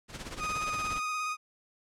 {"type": "noise with tremolo", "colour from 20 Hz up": "pink", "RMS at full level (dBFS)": -38, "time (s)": [0.08, 1.01], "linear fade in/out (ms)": 50, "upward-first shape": "sine", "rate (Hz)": 17, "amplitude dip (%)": 70}
{"type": "tone with vibrato", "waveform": "30% pulse", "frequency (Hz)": 1244.5, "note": "D#6", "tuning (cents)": 0, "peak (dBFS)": -28, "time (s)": [0.38, 1.37], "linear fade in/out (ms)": 50, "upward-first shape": "square", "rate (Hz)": 17, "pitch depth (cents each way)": 14}
{"effects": ["low-pass 8000 Hz 12 dB/octave"]}